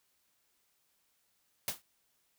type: noise with exponential decay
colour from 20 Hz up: white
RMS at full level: -30 dBFS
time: 1.68-1.82 s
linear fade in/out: 1 ms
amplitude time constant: 29 ms
effects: white hiss -75 dBFS RMS until 2.38 s